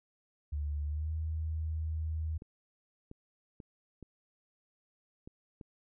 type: tone with pitch glide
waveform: sine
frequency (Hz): 73.42 to 79.15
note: D2 to D#2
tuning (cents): 0 to +30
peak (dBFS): -32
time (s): 0.52-2.38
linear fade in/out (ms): 10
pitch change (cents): +130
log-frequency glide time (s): 0.85-1.12
type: clicks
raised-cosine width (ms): 3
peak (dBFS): -34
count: 6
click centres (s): 2.421 / 3.114 / 3.602 / 4.027 / 5.275 / 5.612
effects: none